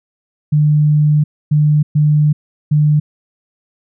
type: tone bursts at uneven times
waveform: sine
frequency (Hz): 150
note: D3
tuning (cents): +37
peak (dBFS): -8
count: 4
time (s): 0.52-1.24 / 1.51-1.83 / 1.95-2.33 / 2.71-3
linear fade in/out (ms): 10
effects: none